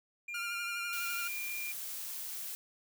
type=tone; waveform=triangle; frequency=2399 Hz; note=D7; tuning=36 cents sharp; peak=-37 dBFS; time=0.28-1.72 s; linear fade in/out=5 ms
type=tone with vibrato; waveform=sawtooth; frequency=1396.9 Hz; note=F6; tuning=in tune; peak=-34 dBFS; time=0.34-1.28 s; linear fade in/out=5 ms; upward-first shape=triangle; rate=12 Hz; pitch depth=38 cents each way
type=noise; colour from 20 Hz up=blue; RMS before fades=-41 dBFS; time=0.93-2.55 s; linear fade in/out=0 ms
effects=none